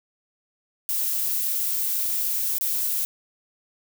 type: noise with dropouts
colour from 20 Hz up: violet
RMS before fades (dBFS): -25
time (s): 0.89-3.05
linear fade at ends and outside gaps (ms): 0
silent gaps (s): 2.584-2.61
effects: none